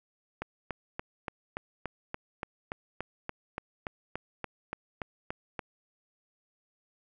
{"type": "click train", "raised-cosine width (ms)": 0.5, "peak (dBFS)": -19, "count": 19, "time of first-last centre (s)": [0.42, 5.592], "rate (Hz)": 3.48, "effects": []}